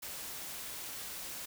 white noise, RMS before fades -43 dBFS, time 0.02-1.46 s, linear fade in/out 10 ms, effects none

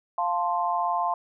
sine chord, F major, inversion none, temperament equal, 698.5 / 880 / 1046.5 Hz, F5 / A5 / C6, 0 / 0 / 0 cents, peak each -27 / -28 / -27 dBFS, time 0.18-1.14 s, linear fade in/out 2 ms, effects none

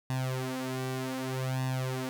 sawtooth tone with flanger, 130 Hz, C3, 11 cents flat, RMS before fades -33 dBFS, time 0.1-2.09 s, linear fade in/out 0 ms, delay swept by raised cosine 1.1 to 5.1 ms, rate 0.65 Hz, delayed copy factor +0.85, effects none

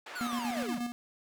white band-pass noise, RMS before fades -45 dBFS, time 0.06-0.67 s, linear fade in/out 5 ms, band 480 to 2100 Hz, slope 12 dB/octave
square linear sweep, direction down, 1519 to 164.81 Hz, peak -37 dBFS, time 0.15-0.79 s, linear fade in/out 10 ms
square tone with tremolo, 240 Hz, B3, 49 cents flat, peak -32 dBFS, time 0.21-0.92 s, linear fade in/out 0 ms, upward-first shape square, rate 8.4 Hz, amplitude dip 50%
effects none

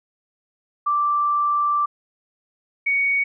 sine tone pair in turn, 1173 / 2236 Hz, D6 / C#7, -2 / +14 cents, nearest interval major seventh, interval 1116 cents, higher second, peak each -17 dBFS, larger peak neither, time 0.86-1.86 / 2.86-3.24 s, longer first, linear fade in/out 10 ms, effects none

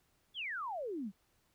sine exponential sweep, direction down, 3520 to 179 Hz, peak -37 dBFS, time 0.34-1.12 s, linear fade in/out 50 ms, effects pink hiss -74 dBFS RMS until 1.54 s

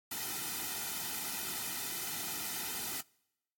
white noise with comb filter, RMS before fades -38 dBFS, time 0.11-3.01 s, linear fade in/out 5 ms, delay 1.8 ms, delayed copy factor -0.85, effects noise-tail reverb RT60 0.9 s tail -26 dB re dry + AAC 64 kbps

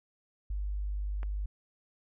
sine tone, 50.1 Hz, G1, 38 cents sharp, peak -31 dBFS, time 0.5-1.46 s, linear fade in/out 5 ms
click, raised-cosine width 0.5 ms, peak -30 dBFS, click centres 1.231 s
effects none

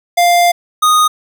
square tone pair in turn, 698.5 / 1239.6 Hz, F5 / D#6, 0 / -7 cents, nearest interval minor seventh, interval 993 cents, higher second, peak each -8 dBFS, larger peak neither, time 0.17-0.52 / 0.82-1.08 s, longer first, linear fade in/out 10 ms, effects none

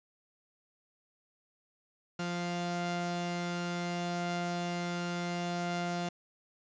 sawtooth tone pair together, 174.45 / 698.5 Hz, F3 / F5, -2 / 0 cents, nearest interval 2 octaves, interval 2402 cents, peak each -30 / -34 dBFS, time 2.19-6.09 s, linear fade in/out 5 ms, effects resampled to 16000 Hz

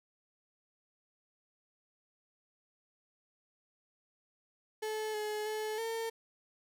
35% pulse tone with pitch steps, 432.6 / 424.1 / 430.9 / 453.8 Hz, A4 / G#4 / A4 / A#4, -29 / +36 / -36 / -47 cents, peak -33 dBFS, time 4.82-6.1 s, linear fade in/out 10 ms, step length 320 ms, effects none

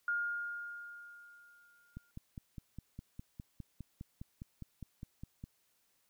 sine tone with exponential decay, 1417 Hz, F6, 25 cents sharp, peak -30 dBFS, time 0.08-2.11 s, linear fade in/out 2 ms, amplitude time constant 440 ms
click train, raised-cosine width 5 ms, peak -32 dBFS, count 18, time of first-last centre 1.97-5.439 s, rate 4.9 Hz
effects white hiss -75 dBFS RMS until 6.09 s

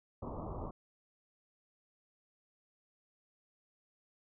pink low-pass noise, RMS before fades -42 dBFS, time 0.22-0.71 s, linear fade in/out 5 ms, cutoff 1200 Hz, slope 96 dB/octave, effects none

